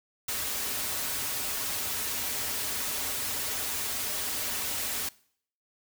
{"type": "noise with comb filter", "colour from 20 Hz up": "white", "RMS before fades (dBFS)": -32, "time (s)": [0.28, 5.09], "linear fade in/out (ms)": 5, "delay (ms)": 5.8, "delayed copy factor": -0.6, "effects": ["noise-tail reverb RT60 0.6 s tail -22 dB re dry"]}